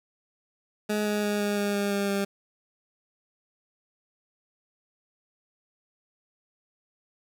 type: tone with pitch steps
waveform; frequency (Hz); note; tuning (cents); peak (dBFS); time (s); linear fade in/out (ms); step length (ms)
20% pulse; 210.4 / 208.7 / 207 / 205.4 / 203.7 / 202.1 / 200.4 / 198.82; G#3 / G#3 / G#3 / G#3 / G#3 / G#3 / G3 / G3; +23 / +9 / -5 / -19 / -33 / -47 / +38 / +25; -20; 0.89-2.25; 10; 170
effects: none